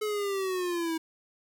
square linear sweep, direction down, 430.1 to 320.1 Hz, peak -29 dBFS, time 0.01-0.98 s, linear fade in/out 10 ms, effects none

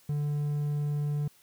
triangle tone, 146.83 Hz, D3, in tune, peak -25 dBFS, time 0.09-1.28 s, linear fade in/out 5 ms, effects white hiss -61 dBFS RMS until 1.42 s

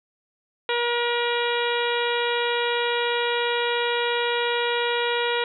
harmonic tone, 477.1 Hz, A#4, 40 cents sharp, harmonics 1 / 2 / 3 / 4 / 5 / 6 / 7 / 8, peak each -25 / -28 / -30 / -31 / -32 / -33 / -33 / -34 dBFS, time 0.69-5.44 s, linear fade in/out 2 ms, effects none

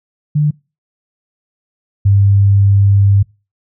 sine tone pair in turn, 149.2 / 99.58 Hz, D3 / G2, +28 / +28 cents, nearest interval perfect fifth, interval 700 cents, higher first, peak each -9 / -6 dBFS, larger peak second, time 0.35-0.51 / 2.05-3.23 s, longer second, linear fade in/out 10 ms, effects noise-tail reverb RT60 0.3 s tail -25 dB re dry

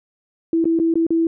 sine tone with dropouts, 329.6 Hz, E4, in tune, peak -14 dBFS, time 0.53-1.27 s, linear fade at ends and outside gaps 2 ms, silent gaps 0.643-0.654 / 0.79-0.798 / 0.94-0.955 / 1.067-1.105 s, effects none

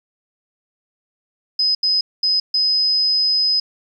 sine tone bursts at uneven times, 5040 Hz, D#8, 21 cents sharp, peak -14 dBFS, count 4, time 1.59-1.75 / 1.83-2.01 / 2.23-2.4 / 2.54-3.6 s, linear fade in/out 5 ms, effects 9-bit

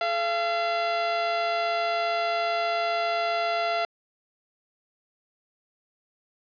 sawtooth tone pair together, 430.3 / 683 Hz, A4 / F5, -39 / -39 cents, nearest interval minor sixth, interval 800 cents, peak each -32 / -20 dBFS, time 0.01-3.85 s, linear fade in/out 2 ms, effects resampled to 11025 Hz + 10-bit

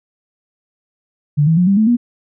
sine tone with pitch steps, 146.83 / 161.98 / 178.69 / 197.13 / 217.5 / 239.9 Hz, D3 / E3 / F3 / G3 / A3 / A#3, 0 / -30 / +40 / +10 / -20 / +50 cents, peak -9 dBFS, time 1.37-1.97 s, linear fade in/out 20 ms, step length 100 ms, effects none

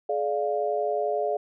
sine chord, D diminished, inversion second, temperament equal with one note detuned, 423.8 / 587.3 / 698.5 Hz, Ab4 / D5 / F5, +35 / 0 / 0 cents, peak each -28 dBFS, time 0.09-1.37 s, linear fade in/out 5 ms, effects none

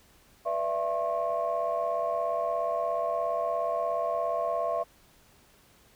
sine tone cluster, 492 / 595 / 672 / 1080 Hz, B4 / D5 / E5 / C#6, -7 / +22 / +33 / -45 cents, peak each -36 / -32 / -28 / -33 dBFS, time 0.45-4.84 s, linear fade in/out 20 ms, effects tanh soft clip ceiling -18 dBFS + pink hiss -60 dBFS RMS until 5.95 s

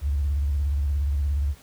sine tone with vibrato, 71.3 Hz, C#2, 49 cents sharp, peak -20 dBFS, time 0.01-1.55 s, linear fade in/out 50 ms, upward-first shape square, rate 17 Hz, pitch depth 91 cents each way, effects tanh soft clip ceiling -16 dBFS + pink hiss -52 dBFS RMS until 1.62 s

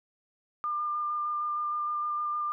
sine tone with vibrato, 1200 Hz, D6, 37 cents sharp, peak -28 dBFS, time 0.64-2.52 s, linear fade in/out 0 ms, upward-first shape square, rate 6.5 Hz, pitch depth 9 cents each way, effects none

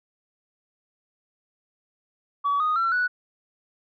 sine tone with pitch steps, 1138 / 1241 / 1353.3 / 1475.8 Hz, C#6 / D#6 / E6 / F#6, +45 / -5 / +45 / -5 cents, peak -19 dBFS, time 2.44-3.08 s, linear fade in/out 20 ms, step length 160 ms, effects tanh soft clip ceiling -17 dBFS

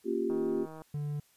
sine chord, G half-diminished seventh, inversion first, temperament equal, 233.1 / 277.2 / 349.2 / 392 Hz, Bb3 / Db4 / F4 / G4, 0 / 0 / 0 / 0 cents, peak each -36 / -37 / -32 / -32 dBFS, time 0.04-0.67 s, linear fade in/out 50 ms
click train, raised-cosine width 1 ms, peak -33 dBFS, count 83, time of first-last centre 0.3-0.819 s, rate 158 Hz
triangle tone, 146.83 Hz, D3, in tune, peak -30 dBFS, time 0.94-1.2 s, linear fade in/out 5 ms
effects white hiss -66 dBFS RMS until 1.36 s + resampled to 32000 Hz

